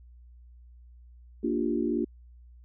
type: chord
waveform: sine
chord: G minor seventh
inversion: first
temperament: equal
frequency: 233.1 / 293.7 / 349.2 / 392 Hz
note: Bb3 / D4 / F4 / G4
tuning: 0 / 0 / 0 / 0 cents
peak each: -30 / -30 / -30 / -34 dBFS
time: 1.43-2.05 s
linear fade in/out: 10 ms
effects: added 60 Hz sine -49 dBFS peak until 2.64 s